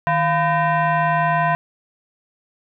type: tone with frequency modulation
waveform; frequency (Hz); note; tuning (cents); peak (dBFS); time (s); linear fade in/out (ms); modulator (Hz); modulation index
sine; 157.5; D#3; +21; -15; 0.07-1.55; 0; 849; 1.7
effects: none